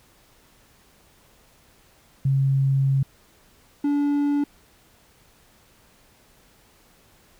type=tone pair in turn; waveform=sine / triangle; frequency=135.9 / 288 Hz; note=C#3 / D4; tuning=-34 / -34 cents; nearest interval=octave + minor second; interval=1300 cents; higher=second; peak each=-17 dBFS; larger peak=neither; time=2.25-3.03 / 3.84-4.44 s; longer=first; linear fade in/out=5 ms; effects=pink hiss -57 dBFS RMS until 7.39 s